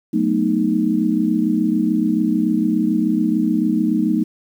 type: chord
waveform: sine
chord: B dominant seventh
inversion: second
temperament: equal with one note detuned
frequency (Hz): 183.61 / 220 / 246.9 / 311.1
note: F#3 / A3 / B3 / D#4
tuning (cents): -13 / 0 / 0 / 0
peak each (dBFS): -23 / -19 / -22 / -19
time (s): 0.13-4.24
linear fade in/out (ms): 10
effects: 8-bit